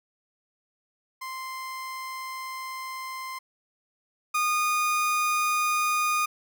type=tone pair in turn; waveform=30% pulse; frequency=1044 / 1227.5 Hz; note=C6 / D#6; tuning=-4 / -24 cents; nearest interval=minor third; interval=280 cents; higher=second; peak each=-31 / -20 dBFS; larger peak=second; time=1.21-3.39 / 4.34-6.26 s; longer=first; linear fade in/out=10 ms; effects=none